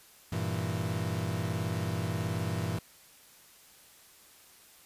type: chord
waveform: 40% pulse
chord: E diminished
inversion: first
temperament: equal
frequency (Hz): 98 / 116.54 / 164.81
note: G2 / Bb2 / E3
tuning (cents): 0 / 0 / 0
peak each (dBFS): -34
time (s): 0.32-2.79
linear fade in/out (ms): 5
effects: white hiss -57 dBFS RMS until 4.85 s + resampled to 32000 Hz